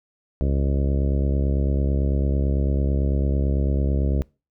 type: harmonic tone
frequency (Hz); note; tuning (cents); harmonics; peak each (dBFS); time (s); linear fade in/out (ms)
69; C#2; -7; 1 / 2 / 3 / 4 / 5 / 6 / 7 / 8 / 9; -20 / -26 / -30 / -32 / -34 / -36 / -37 / -38 / -39; 0.41-4.22; 0
effects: noise-tail reverb RT60 0.3 s tail -24 dB re dry